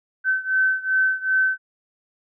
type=beating tone pair; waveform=sine; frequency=1531 / 1533.6 Hz; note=G6 / G6; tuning=-41 / -38 cents; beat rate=2.6 Hz; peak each=-20 / -22 dBFS; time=0.24-1.58 s; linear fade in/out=50 ms; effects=none